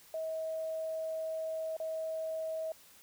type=tone with dropouts; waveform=sine; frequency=640 Hz; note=D#5; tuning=49 cents sharp; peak=-34 dBFS; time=0.14-2.72 s; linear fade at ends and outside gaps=2 ms; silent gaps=1.767-1.8 s; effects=white hiss -59 dBFS RMS until 3.02 s